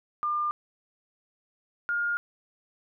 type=tone pair in turn; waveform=sine; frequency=1200 / 1417.3 Hz; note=D6 / F6; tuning=+37 / +25 cents; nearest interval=minor third; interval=288 cents; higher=second; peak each=-25 dBFS; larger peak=neither; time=0.23-0.51 / 1.89-2.17 s; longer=neither; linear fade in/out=0 ms; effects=none